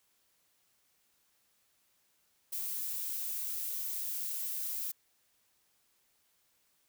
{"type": "noise", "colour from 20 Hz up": "violet", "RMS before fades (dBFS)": -37, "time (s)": [2.52, 4.92], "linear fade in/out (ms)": 10, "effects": ["white hiss -73 dBFS RMS until 6.88 s"]}